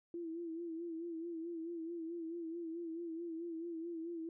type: tone with vibrato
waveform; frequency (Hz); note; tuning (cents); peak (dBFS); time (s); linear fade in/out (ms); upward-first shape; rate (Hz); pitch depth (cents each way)
sine; 333.7; E4; +21; -40; 0.14-4.29; 2; sine; 4.6; 62
effects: none